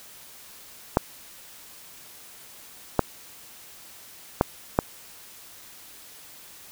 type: clicks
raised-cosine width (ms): 1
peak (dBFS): -3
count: 4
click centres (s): 0.971 / 2.993 / 4.411 / 4.789
effects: white hiss -47 dBFS RMS until 6.71 s